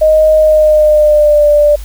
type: tone with pitch glide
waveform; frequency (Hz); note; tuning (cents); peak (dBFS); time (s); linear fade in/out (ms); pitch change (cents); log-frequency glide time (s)
sine; 622.3 to 590.4; D#5 to D5; 0 to +9; -4; 0.01-1.76; 10; -91; 0.36-1.47
effects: added 50 Hz sine -22 dBFS peak until 1.84 s + white hiss -37 dBFS RMS until 1.84 s